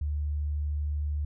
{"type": "tone", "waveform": "sine", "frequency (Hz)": 73.9, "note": "D2", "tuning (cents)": 11, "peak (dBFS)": -27, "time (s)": [0.01, 1.25], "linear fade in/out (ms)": 5, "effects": []}